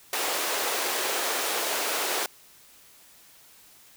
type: high-pass noise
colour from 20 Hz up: pink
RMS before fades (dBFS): -28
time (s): 0.13-2.26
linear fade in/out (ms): 2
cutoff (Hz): 390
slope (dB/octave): 24
effects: white hiss -54 dBFS RMS until 3.96 s